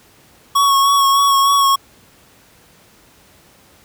square tone with vibrato, 1108.7 Hz, C#6, in tune, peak -11 dBFS, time 0.55-1.76 s, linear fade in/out 10 ms, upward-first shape sine, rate 3.3 Hz, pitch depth 24 cents each way, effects pink hiss -49 dBFS RMS until 3.84 s + high-pass 60 Hz 12 dB/octave

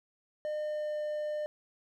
triangle tone with pitch glide, 606 to 602.2 Hz, D#5 to D5, -46 to +43 cents, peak -30 dBFS, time 0.45-1.46 s, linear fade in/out 0 ms, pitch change -11 cents, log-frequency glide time 0.62-0.98 s, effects none

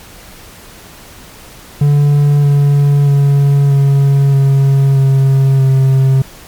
triangle tone with pitch steps, 144.7 / 142.79 / 140.91 / 139.05 / 137.21 / 135.4 / 133.61 Hz, D3 / D3 / C#3 / C#3 / C#3 / C#3 / C3, -25 / -48 / +29 / +6 / -17 / -40 / +37 cents, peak -4 dBFS, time 1.81-6.22 s, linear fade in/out 5 ms, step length 630 ms, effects pink hiss -36 dBFS RMS until 6.47 s + MP3 96 kbps

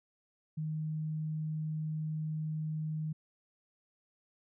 sine tone, 155.56 Hz, D#3, in tune, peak -33 dBFS, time 0.57-3.13 s, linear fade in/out 10 ms, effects none

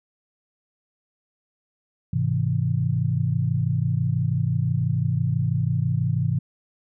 sine chord, Ab augmented, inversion none, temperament just, 103.83 / 129.78 / 162.23 Hz, Ab2 / C3 / E3, 0 / -14 / -27 cents, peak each -25 / -23 / -25 dBFS, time 2.13-6.39 s, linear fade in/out 5 ms, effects none

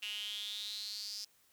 sawtooth tone with high-pass filter sweep, 207.7 Hz, G#3, in tune, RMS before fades -42 dBFS, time 0.02-1.25 s, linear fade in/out 10 ms, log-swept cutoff 2800 to 5100 Hz, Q 8.8, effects white hiss -69 dBFS RMS until 1.52 s

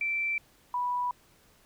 sine tone pair in turn, 2338 / 983 Hz, D7 / B5, -8 / -8 cents, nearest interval octave + minor third, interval 1500 cents, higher first, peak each -27 dBFS, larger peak neither, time 0.01-0.38 / 0.74-1.11 s, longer neither, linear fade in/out 2 ms, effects pink hiss -62 dBFS RMS until 1.65 s

